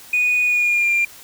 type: tone with pitch glide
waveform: sine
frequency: 2471 to 2388 Hz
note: D#7 to D7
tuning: -13 to +28 cents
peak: -13 dBFS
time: 0.13-1.05 s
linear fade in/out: 5 ms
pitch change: -59 cents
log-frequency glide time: 0.44-0.92 s
effects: tanh soft clip ceiling -12 dBFS + white hiss -42 dBFS RMS until 1.23 s